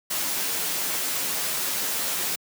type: noise with comb filter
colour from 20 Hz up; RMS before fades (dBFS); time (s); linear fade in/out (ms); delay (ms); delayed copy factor
white; -27; 0.1-2.36; 10; 11; +0.5
effects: high-pass 150 Hz 12 dB/octave